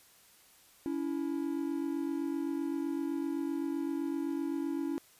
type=tone pair together; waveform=triangle; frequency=282.6 / 330.4 Hz; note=C#4 / E4; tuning=+34 / +4 cents; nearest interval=minor third; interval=270 cents; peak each=-32 / -33 dBFS; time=0.86-4.98 s; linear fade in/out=0 ms; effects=white hiss -61 dBFS RMS until 5.19 s + resampled to 32000 Hz